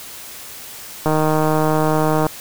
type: click train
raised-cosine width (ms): 1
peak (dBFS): -4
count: 188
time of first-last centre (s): 1.06-2.266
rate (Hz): 155
effects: white hiss -35 dBFS RMS until 2.4 s